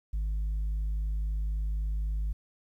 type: tone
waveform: sine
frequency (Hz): 51.91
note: G#1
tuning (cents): 0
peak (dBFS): -25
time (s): 0.13-2.33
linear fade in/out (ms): 10
effects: tanh soft clip ceiling -27 dBFS + 11-bit